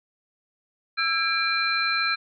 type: tone cluster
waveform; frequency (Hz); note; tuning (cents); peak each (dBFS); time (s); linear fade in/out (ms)
sine; 1335 / 1620 / 2382 / 4096; E6 / G#6 / D7 / C8; +22 / -43 / +24 / -38; -27; 0.97-2.16; 20
effects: none